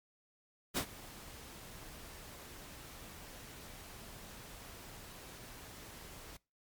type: noise with ADSR envelope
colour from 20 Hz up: pink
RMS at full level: -32 dBFS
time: 0.74-6.37 s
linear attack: 33 ms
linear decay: 74 ms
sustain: -19 dB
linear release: 6 ms
effects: noise-tail reverb RT60 0.3 s tail -24 dB re dry + MP3 96 kbps